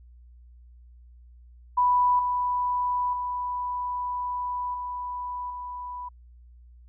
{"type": "tone with level steps", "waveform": "sine", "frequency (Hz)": 987.8, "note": "B5", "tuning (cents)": 0, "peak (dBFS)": [-18, -23, -27, -30, -33], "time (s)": [1.77, 6.09], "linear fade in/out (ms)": 10, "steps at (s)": [2.19, 3.13, 4.74, 5.5], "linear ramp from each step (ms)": 2, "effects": ["added 60 Hz sine -48 dBFS peak until 6.88 s"]}